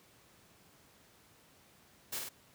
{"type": "noise with echo", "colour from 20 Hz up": "white", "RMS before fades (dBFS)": -38, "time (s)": [2.12, 2.19], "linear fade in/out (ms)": 10, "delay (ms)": 51, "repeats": 2, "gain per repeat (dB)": -3, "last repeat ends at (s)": 2.292, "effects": ["pink hiss -63 dBFS RMS until 2.54 s", "high-pass 80 Hz 12 dB/octave"]}